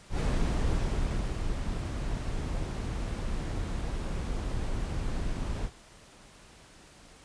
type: noise with ADSR envelope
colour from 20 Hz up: brown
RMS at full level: -26 dBFS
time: 0.09-5.71 s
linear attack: 97 ms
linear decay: 1300 ms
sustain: -6 dB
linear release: 69 ms
effects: pink hiss -54 dBFS RMS until 7.24 s + resampled to 22050 Hz